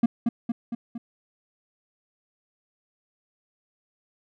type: tone with echo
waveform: triangle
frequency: 234.2 Hz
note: A#3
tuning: 8 cents sharp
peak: -13 dBFS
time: 0.03-0.06 s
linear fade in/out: 5 ms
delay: 230 ms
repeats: 4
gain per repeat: -4 dB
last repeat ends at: 0.98 s
effects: none